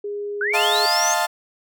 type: tone with pitch glide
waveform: sine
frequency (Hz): 410.1 to 417.8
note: G#4 to G#4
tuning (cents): -22 to +10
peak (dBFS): -25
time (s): 0.04-0.86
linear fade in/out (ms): 5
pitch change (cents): +32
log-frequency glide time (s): 0.41-0.55
type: linear sweep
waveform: sine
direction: up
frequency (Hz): 1437 to 6500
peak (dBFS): -20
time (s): 0.41-1.14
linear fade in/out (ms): 2
type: chord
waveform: 30% pulse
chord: F dominant seventh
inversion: third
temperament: equal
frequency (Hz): 622.3 / 698.5 / 880 / 1046.5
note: Eb5 / F5 / A5 / C6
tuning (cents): 0 / 0 / 0 / 0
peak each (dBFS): -24 / -20 / -20 / -26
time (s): 0.53-1.27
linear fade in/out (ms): 20
effects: none